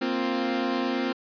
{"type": "chord", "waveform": "sawtooth", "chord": "Bb suspended second", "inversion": "none", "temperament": "equal with one note detuned", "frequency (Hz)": [233.1, 262.4, 349.2], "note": ["Bb3", "C4", "F4"], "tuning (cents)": [0, 5, 0], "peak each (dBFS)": [-27, -23, -27], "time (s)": [0.01, 1.13], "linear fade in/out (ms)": 10, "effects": ["resampled to 11025 Hz"]}